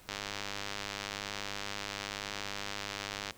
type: click train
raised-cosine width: 0.2 ms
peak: -19 dBFS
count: 326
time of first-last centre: 0.09-3.308 s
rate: 101 Hz
effects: pink hiss -57 dBFS RMS until 3.37 s